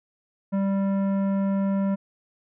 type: tone with tanh clipping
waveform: triangle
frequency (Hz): 196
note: G3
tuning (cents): 0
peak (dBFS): -23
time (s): 0.52-1.96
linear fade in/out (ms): 20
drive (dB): 17
effects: none